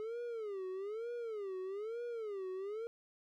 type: tone with vibrato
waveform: triangle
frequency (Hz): 422.4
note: G#4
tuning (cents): +29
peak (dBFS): -37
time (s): 0-2.87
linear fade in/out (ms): 0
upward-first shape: sine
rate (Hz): 1.1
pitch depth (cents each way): 220
effects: none